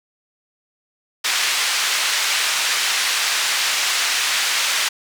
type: band-pass noise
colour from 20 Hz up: pink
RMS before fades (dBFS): -20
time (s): 1.24-4.89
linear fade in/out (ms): 10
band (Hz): 1700 to 7300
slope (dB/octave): 12
effects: none